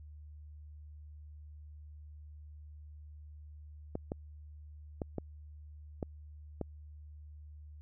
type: clicks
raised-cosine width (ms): 2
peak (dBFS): -22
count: 6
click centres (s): 3.954 / 4.119 / 5.018 / 5.183 / 6.028 / 6.613
effects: added 75 Hz sine -48 dBFS peak until 7.81 s